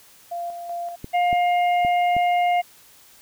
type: tone with tremolo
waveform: sine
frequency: 692 Hz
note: F5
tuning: 16 cents flat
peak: -26 dBFS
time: 0.31-0.96 s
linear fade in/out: 10 ms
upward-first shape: square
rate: 2.6 Hz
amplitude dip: 45%
type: clicks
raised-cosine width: 3 ms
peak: -19 dBFS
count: 4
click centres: 1.044 / 1.329 / 1.849 / 2.166 s
type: harmonic tone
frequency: 708 Hz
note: F5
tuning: 23 cents sharp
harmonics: 1 / 3 / 4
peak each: -17 / -28 / -36 dBFS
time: 1.13-2.62 s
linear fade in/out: 20 ms
effects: white hiss -51 dBFS RMS until 3.21 s